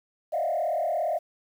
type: tone with frequency modulation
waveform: sine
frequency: 659.3 Hz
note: E5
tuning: in tune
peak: -23 dBFS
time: 0.32-1.19 s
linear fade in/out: 20 ms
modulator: 37.4 Hz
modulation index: 1.7
effects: tanh soft clip ceiling -19 dBFS + 9-bit